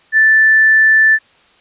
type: tone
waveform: sine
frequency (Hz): 1760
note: A6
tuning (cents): 0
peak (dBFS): -6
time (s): 0.12-1.19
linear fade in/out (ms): 50
effects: white hiss -50 dBFS RMS until 1.6 s + resampled to 8000 Hz